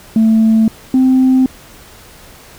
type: tone pair in turn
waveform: sine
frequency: 221.8 / 259.7 Hz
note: A3 / C4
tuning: +14 / -13 cents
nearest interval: minor third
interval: 273 cents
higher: second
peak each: -5 dBFS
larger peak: neither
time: 0.16-0.68 / 0.94-1.46 s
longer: neither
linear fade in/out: 2 ms
effects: tanh soft clip ceiling -4 dBFS + pink hiss -39 dBFS RMS until 2.58 s